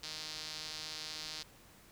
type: tone with band-pass filter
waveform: sawtooth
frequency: 155.56 Hz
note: D#3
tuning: in tune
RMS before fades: -44 dBFS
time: 0.03-1.43 s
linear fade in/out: 5 ms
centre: 4600 Hz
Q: 2.9
effects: pink hiss -60 dBFS RMS until 1.91 s